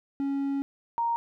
triangle / sine tone pair in turn, 277.2 / 932.4 Hz, C#4 / A#5, 0 / 0 cents, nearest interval octave + major sixth, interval 2100 cents, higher second, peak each -24 dBFS, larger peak neither, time 0.2-0.62 / 0.98-1.16 s, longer first, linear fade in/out 0 ms, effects none

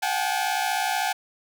sawtooth tone cluster, 726 / 782 / 855 Hz, F#5 / G5 / A5, -33 / -4 / -50 cents, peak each -25 / -23 / -24 dBFS, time 0.02-1.13 s, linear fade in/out 10 ms, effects none

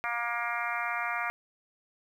harmonic tone, 236.5 Hz, A#3, 25 cents sharp, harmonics 3 / 4 / 5 / 6 / 7 / 8 / 9 / 10, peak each -37 / -39 / -36 / -36 / -40 / -40 / -37 / -39 dBFS, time 0.04-1.3 s, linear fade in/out 0 ms, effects 10-bit

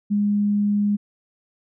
sine tone, 205.5 Hz, G#3, 18 cents flat, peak -17 dBFS, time 0.1-0.97 s, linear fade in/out 20 ms, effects none

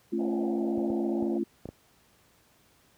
sine chord, A augmented, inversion none, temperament just, 220 / 275 / 343.8 Hz, A3 / C#4 / E#4, 0 / -14 / -27 cents, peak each -31 / -33 / -29 dBFS, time 0.12-1.44 s, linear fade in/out 10 ms
pink band-pass noise, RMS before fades -40 dBFS, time 0.18-1.39 s, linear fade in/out 20 ms, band 490 to 820 Hz, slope 96 dB/octave
clicks, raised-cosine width 2 ms, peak -24 dBFS, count 5, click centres 0.778 / 0.902 / 1.226 / 1.656 / 1.689 s
effects pink hiss -63 dBFS RMS until 2.97 s + high-pass 60 Hz 12 dB/octave

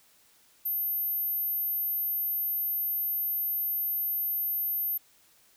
sine tone, 13130 Hz, G#9, 21 cents flat, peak -27 dBFS, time 0.65-4.98 s, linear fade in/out 10 ms, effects white hiss -62 dBFS RMS until 5.56 s

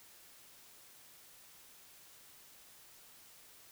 silence, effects white hiss -59 dBFS RMS until 3.71 s

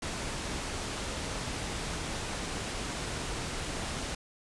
pink low-pass noise, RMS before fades -36 dBFS, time 0.02-4.15 s, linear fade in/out 5 ms, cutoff 9700 Hz, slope 24 dB/octave, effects resampled to 24000 Hz

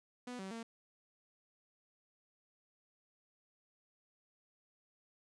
sawtooth tone with pitch steps, 247.2 / 191.3 / 228.8 Hz, B3 / G3 / A#3, +2 / -42 / -32 cents, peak -39 dBFS, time 0.27-0.63 s, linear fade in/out 5 ms, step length 120 ms, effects resampled to 22050 Hz

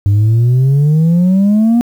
sine exponential sweep, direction up, 98.4 to 241.1 Hz, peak -4 dBFS, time 0.06-1.81 s, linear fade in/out 0 ms, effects tanh soft clip ceiling -6 dBFS + 7-bit

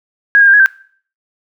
sine tone with pitch steps, 1646 / 1622 / 1589 / 1668 / 1568 Hz, G#6 / G#6 / G6 / G#6 / G6, -16 / -41 / +23 / +7 / 0 cents, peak -4 dBFS, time 0.35-0.66 s, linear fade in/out 0 ms, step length 62 ms, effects noise-tail reverb RT60 0.5 s tail -21 dB re dry

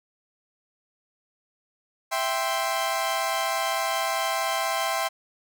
sawtooth chord, C major, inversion first, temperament equal, 659.3 / 784 / 1046.5 Hz, E5 / G5 / C6, 0 / 0 / 0 cents, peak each -25 dBFS, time 2.11-5.09 s, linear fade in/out 20 ms, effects none

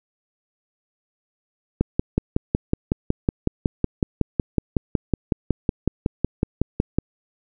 click train, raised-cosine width 3 ms, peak -5 dBFS, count 29, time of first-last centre 1.81-6.986 s, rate 5.41 Hz, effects none

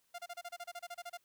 sawtooth tone bursts, 698.5 Hz, F5, in tune, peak -38 dBFS, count 14, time 0.14-1.174 s, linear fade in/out 10 ms, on 46 ms, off 30 ms, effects white hiss -75 dBFS RMS until 1.24 s

